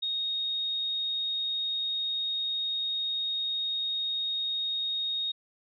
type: tone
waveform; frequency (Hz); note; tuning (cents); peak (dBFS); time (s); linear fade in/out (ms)
sine; 3729; A#7; 0; -28; 0.02-5.32; 10
effects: none